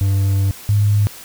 triangle / sine tone pair in turn, 97.9 / 103.33 Hz, G2 / G#2, -2 / -8 cents, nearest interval minor second, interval 94 cents, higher second, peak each -11 dBFS, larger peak neither, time 0.01-0.51 / 0.69-1.07 s, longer first, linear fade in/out 0 ms, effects white hiss -37 dBFS RMS until 1.24 s

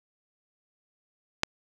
click, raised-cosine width 0.2 ms, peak -5 dBFS, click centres 1.434 s, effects none

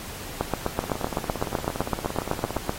two click trains, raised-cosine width 1 ms, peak -16 / -9 dBFS, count 31 / 19, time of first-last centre 0.84-2.564 / 0.41-2.694 s, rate 17.4 / 7.88 Hz, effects pink hiss -38 dBFS RMS until 2.78 s + AAC 48 kbps

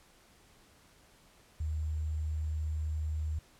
sine tone with sample-and-hold, 77.4 Hz, D#2, 9 cents flat, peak -31 dBFS, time 1.6-3.39 s, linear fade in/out 5 ms, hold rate 7350 Hz, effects pink hiss -62 dBFS RMS until 3.59 s + low-pass 12000 Hz 12 dB/octave

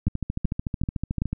two click trains, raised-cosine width 5 ms, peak -11 / -14 dBFS, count 4 / 18, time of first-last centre 0.07-1.219 / 0.08-1.33 s, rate 2.61 / 13.6 Hz, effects none

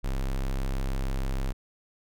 square tone, 33.21 Hz, C1, 27 cents sharp, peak -27 dBFS, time 0.03-1.53 s, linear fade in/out 20 ms, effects none

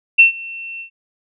sine tone with ADSR envelope, 2700 Hz, E7, 41 cents sharp, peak -3 dBFS, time 0.18-0.9 s, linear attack 17 ms, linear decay 120 ms, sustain -24 dB, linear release 97 ms, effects none

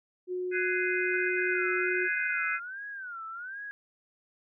sine tone, 363.7 Hz, F#4, 30 cents flat, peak -30 dBFS, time 0.27-2.09 s, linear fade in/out 50 ms
sine chord, Ab dominant seventh, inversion third, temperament just, 1495.1 / 1661.2 / 2077 / 2492 Hz, Gb6 / Ab6 / C7 / Eb7, +18 / 0 / -13 / +2 cents, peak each -32 / -35 / -33 / -34 dBFS, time 0.51-2.6 s, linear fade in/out 50 ms
sine tone with vibrato, 1480 Hz, F#6, in tune, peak -37 dBFS, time 1.14-3.71 s, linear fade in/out 0 ms, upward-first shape sine, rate 1.3 Hz, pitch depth 200 cents each way
effects none

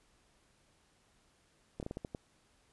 slowing click train, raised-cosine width 2 ms, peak -26 dBFS, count 7, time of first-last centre 1.8-2.148 s, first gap 28 ms, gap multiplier 1.29, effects pink hiss -70 dBFS RMS until 2.72 s + resampled to 24000 Hz

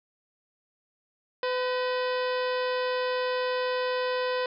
harmonic tone with a mistuned harmonic, 504 Hz, B4, 35 cents sharp, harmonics 1 / 2 / 3 / 4 / 5 / 6 / 7 / 8 / 9 / 10, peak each -27 / -33 / -37 / -39 / -41 / -43 / -44 / -45 / -46 / -47 dBFS, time 1.43-4.46 s, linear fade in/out 2 ms, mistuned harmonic 4, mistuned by -84 cents, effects none

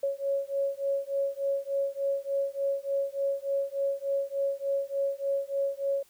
sine beating tone pair, 552 / 555.4 Hz, C#5 / C#5, -7 / +3 cents, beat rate 3.4 Hz, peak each -30 dBFS, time 0.03-6.03 s, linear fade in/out 5 ms, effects white hiss -62 dBFS RMS until 6.09 s

